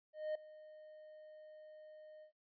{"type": "tone with ADSR envelope", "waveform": "triangle", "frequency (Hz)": 616, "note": "D#5", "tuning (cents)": -17, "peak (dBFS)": -33, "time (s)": [0.13, 2.32], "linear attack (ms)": 220, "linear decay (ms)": 5, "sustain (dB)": -19, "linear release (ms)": 96, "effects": ["noise-tail reverb RT60 0.2 s tail -25 dB re dry", "resampled to 11025 Hz"]}